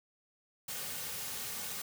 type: noise with comb filter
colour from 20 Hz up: white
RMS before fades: -40 dBFS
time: 0.68-1.82 s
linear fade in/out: 5 ms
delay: 3 ms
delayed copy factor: -0.55
effects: none

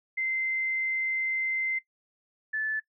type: tone pair in turn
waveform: sine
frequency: 2076 / 1742.5 Hz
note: C7 / A6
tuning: -14 / -17 cents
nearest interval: minor third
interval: 303 cents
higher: first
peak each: -27 dBFS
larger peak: neither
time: 0.17-1.79 / 2.53-2.8 s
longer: first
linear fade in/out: 10 ms
effects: noise-tail reverb RT60 0.1 s tail -18 dB re dry

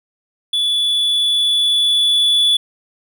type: tone with level ramp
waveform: triangle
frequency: 3442 Hz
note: A7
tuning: 39 cents flat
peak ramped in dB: -13 to -9 dBFS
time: 0.53-2.57 s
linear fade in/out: 5 ms
effects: none

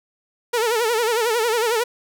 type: tone with vibrato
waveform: sawtooth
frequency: 458.7 Hz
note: A#4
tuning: 28 cents flat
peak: -14 dBFS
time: 0.53-1.84 s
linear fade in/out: 10 ms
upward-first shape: sine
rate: 11 Hz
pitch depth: 110 cents each way
effects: none

